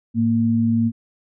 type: tone pair together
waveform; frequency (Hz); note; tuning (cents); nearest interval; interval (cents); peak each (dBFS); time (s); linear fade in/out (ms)
sine; 108.73 / 230.4; A2 / A#3; -20 / -20; octave + minor second; 1300; -22 / -16; 0.14-0.92; 50
effects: none